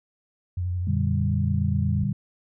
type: tone with vibrato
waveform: sine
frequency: 89.6 Hz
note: F2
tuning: 45 cents sharp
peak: -24 dBFS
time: 0.57-2.04 s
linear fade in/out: 5 ms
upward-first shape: square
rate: 12 Hz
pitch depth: 28 cents each way
type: chord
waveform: sine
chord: G minor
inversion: first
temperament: just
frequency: 117.6 / 147 / 196 Hz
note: Bb2 / D3 / G3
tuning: +16 / +2 / 0 cents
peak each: -27 dBFS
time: 0.87-2.13 s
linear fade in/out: 5 ms
effects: none